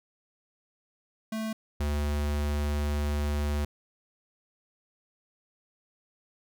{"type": "tone pair in turn", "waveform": "square", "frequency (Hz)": [220, 73.42], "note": ["A3", "D2"], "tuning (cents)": [0, 0], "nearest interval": "octave + perfect fifth", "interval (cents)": 1900, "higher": "first", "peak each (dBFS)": [-31, -27], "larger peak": "second", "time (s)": [[1.32, 1.53], [1.8, 3.65]], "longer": "second", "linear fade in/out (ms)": 5, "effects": []}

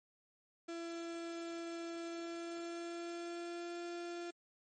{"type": "tone with pitch glide", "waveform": "35% pulse", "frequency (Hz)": [336.4, 345.3], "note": ["E4", "F4"], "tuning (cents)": [35, -20], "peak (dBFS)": -40, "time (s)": [0.68, 4.31], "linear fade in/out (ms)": 10, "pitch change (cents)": 45, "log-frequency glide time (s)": [2.07, 3.79], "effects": ["MP3 32 kbps"]}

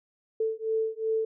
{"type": "beating tone pair", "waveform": "sine", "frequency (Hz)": [441.6, 444.3], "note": ["A4", "A4"], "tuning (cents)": [6, 17], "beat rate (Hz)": 2.7, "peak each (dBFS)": -29, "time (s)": [0.4, 1.25], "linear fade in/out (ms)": 5, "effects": []}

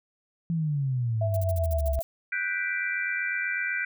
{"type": "exponential sweep", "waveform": "sine", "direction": "down", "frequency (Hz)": [170.5, 65.41], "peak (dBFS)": -24, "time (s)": [0.5, 1.99], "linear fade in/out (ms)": 0}
{"type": "tone with tremolo", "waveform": "sine", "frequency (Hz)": 661, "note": "E5", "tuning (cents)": 5, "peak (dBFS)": -26, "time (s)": [1.21, 2.02], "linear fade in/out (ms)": 5, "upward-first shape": "sine", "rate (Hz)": 7.8, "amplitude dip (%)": 60}
{"type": "noise bursts", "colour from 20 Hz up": "violet", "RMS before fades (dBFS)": -40, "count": 10, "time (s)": [1.34, 2.03], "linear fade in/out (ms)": 0, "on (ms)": 24, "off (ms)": 50}
{"type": "chord", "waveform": "sine", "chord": "G major seventh", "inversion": "third", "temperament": "equal", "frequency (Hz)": [1480, 1568, 1975.5, 2349], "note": ["F#6", "G6", "B6", "D7"], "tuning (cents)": [0, 0, 0, 0], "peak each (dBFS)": -32, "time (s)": [2.32, 3.85], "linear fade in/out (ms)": 5}
{"effects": []}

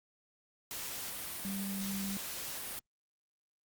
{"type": "tone in noise", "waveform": "sine", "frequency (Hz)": 196, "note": "G3", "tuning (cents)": 0, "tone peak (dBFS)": -36, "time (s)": [1.45, 2.17], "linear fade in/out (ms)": 0, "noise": "white", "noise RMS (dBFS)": -41, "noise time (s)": [0.71, 2.79], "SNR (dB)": 2, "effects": ["Opus 48 kbps"]}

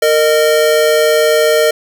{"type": "tone pair together", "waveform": "square", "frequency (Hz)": [460, 614.5], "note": ["A#4", "D#5"], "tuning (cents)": [-23, -22], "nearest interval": "perfect fourth", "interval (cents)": 501, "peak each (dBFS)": -12, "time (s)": [0.02, 1.71], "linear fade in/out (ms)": 5, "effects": []}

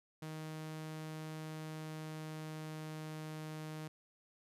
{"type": "tone with pitch glide", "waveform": "sawtooth", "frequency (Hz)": [156.6, 155.52], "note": ["D#3", "D#3"], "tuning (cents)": [11, 0], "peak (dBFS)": -39, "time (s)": [0.22, 3.88], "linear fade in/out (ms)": 5, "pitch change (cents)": -11, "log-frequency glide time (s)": [1.43, 3.44], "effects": ["resampled to 32000 Hz"]}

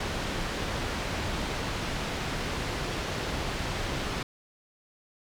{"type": "low-pass noise", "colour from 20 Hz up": "pink", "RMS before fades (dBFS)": -32, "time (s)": [0, 4.23], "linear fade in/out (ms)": 5, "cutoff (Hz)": 4800, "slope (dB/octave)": 12, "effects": []}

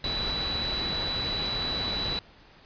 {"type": "tone in noise", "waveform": "sine", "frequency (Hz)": 3951, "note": "B7", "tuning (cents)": 0, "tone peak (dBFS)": -29, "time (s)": [0.04, 2.19], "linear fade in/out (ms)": 2, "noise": "pink", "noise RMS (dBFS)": -33, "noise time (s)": [0.04, 2.19], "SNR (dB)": 1, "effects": ["pink hiss -54 dBFS RMS until 2.65 s", "resampled to 11025 Hz"]}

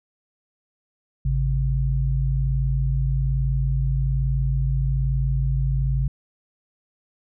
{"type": "tone pair together", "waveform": "sine", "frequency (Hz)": [53.42, 134.6], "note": ["G#1", "C3"], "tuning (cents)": [50, 49], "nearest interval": "octave + major third", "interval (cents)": 1599, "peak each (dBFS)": [-21, -22], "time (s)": [1.25, 6.08], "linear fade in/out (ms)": 5, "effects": []}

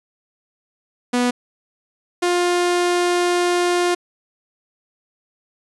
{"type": "tone pair in turn", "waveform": "sawtooth", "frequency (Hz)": [245.6, 353], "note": ["B3", "F4"], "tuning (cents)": [-9, 19], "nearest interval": "tritone", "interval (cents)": 628, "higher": "second", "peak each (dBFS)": -12, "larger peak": "neither", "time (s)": [[1.13, 1.31], [2.22, 3.95]], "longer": "second", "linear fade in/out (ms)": 10, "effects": ["resampled to 24000 Hz"]}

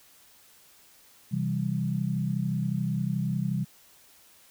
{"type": "chord", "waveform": "sine", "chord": "C major", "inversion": "none", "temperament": "equal", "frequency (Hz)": [130.81, 164.81, 196], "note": ["C3", "E3", "G3"], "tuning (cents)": [0, 0, 0], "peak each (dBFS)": -30, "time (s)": [1.31, 3.65], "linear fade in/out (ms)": 20, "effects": ["white hiss -57 dBFS RMS until 4.5 s"]}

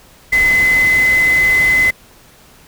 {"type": "tone in noise", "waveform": "sine", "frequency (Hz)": 2033, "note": "B6", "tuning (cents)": 50, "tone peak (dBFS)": -9, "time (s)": [0.32, 1.91], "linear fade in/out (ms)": 10, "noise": "pink", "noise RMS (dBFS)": -25, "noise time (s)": [0.32, 1.91], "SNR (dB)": 13, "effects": ["pink hiss -45 dBFS RMS until 2.67 s"]}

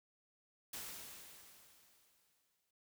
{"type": "noise with exponential decay", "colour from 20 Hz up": "white", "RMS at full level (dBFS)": -45, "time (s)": [0.73, 2.71], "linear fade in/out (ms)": 5, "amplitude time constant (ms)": 430, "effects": []}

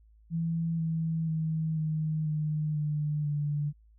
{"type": "tone with pitch steps", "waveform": "sine", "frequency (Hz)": [165.3, 162.09, 158.93, 155.84, 152.81, 149.84, 146.93], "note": ["E3", "E3", "D#3", "D#3", "D#3", "D3", "D3"], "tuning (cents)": [5, -29, 37, 3, -31, 35, 1], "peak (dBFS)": -27, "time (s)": [0.3, 3.73], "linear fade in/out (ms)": 50, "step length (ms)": 490, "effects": ["added 54 Hz sine -56 dBFS peak until 3.98 s"]}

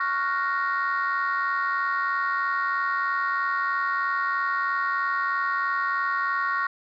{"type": "chord", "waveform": "sine", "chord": "Gb major seventh", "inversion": "second", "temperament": "equal", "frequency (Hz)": [1108.7, 1396.9, 1480, 1864.7], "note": ["Db6", "F6", "Gb6", "Bb6"], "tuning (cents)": [0, 0, 0, 0], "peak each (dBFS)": [-25, -28, -31, -28], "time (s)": [0, 6.67], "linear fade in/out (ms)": 5, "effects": ["tanh soft clip ceiling -17 dBFS"]}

